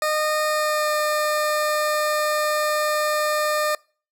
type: tone with pitch glide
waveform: 20% pulse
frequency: 613 to 605.3 Hz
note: D#5 to D#5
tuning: -26 to -48 cents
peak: -15 dBFS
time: 0.02-3.75 s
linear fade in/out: 2 ms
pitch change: -22 cents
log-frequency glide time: 0.44-0.92 s
effects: noise-tail reverb RT60 0.4 s tail -25 dB re dry